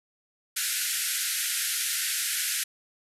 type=band-pass noise; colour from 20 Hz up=white; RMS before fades=-29 dBFS; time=0.56-2.64 s; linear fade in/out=10 ms; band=1400 to 13000 Hz; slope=96 dB/octave; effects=none